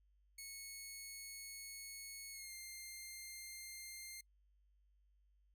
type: tone with pitch glide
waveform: 10% pulse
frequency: 2200 to 2106 Hz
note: C#7 to C7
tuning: -14 to +11 cents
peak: -40 dBFS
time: 0.38-4.21 s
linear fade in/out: 5 ms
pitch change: -75 cents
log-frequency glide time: 2.32-2.53 s
effects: noise-tail reverb RT60 0.1 s tail -25 dB re dry + added 50 Hz sine -70 dBFS peak until 5.54 s